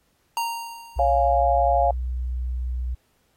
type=tone with exponential decay; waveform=square; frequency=928 Hz; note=A#5; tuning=8 cents flat; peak=-22 dBFS; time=0.37-1.39 s; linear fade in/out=1 ms; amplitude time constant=220 ms
type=tone with pitch glide; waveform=sine; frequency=62.3 to 61.87 Hz; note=B1 to B1; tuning=+16 to +4 cents; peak=-24 dBFS; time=0.96-2.95 s; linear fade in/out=10 ms; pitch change=-12 cents; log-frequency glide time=1.35-2.83 s
type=chord; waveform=sine; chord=Db major; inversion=none; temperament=equal; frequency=554.4 / 698.5 / 830.6 Hz; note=Db5 / F5 / Ab5; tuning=0 / 0 / 0 cents; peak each=-23 / -19 / -24 dBFS; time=0.99-1.91 s; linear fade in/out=2 ms
effects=pink hiss -67 dBFS RMS until 3.36 s + AAC 48 kbps